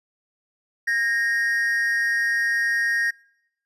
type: tone pair together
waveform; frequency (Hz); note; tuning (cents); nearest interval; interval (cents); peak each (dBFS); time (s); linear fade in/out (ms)
triangle; 1624.1 / 1864.7; G#6 / A#6; -39 / 0; major second; 239; -24 / -19; 0.87-3.11; 10
effects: noise-tail reverb RT60 0.9 s tail -26 dB re dry + resampled to 32000 Hz